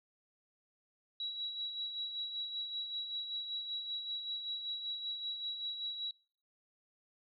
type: tone with tremolo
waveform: sine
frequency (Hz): 3892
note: B7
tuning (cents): -26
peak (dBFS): -35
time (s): 1.2-6.11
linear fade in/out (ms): 2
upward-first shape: sine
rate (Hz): 5.2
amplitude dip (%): 50
effects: noise-tail reverb RT60 0.5 s tail -25 dB re dry